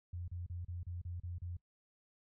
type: tone bursts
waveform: sine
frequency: 87.6 Hz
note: F2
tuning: 6 cents sharp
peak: -40 dBFS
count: 8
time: 0.13-1.568 s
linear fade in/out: 5 ms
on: 150 ms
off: 34 ms
effects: noise-tail reverb RT60 0.1 s tail -20 dB re dry